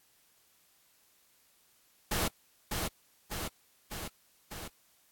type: noise with echo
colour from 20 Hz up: pink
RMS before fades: -31 dBFS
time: 2.11-2.28 s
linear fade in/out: 5 ms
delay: 600 ms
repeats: 4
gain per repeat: -3 dB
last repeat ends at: 4.68 s
effects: white hiss -67 dBFS RMS until 5.11 s + AAC 64 kbps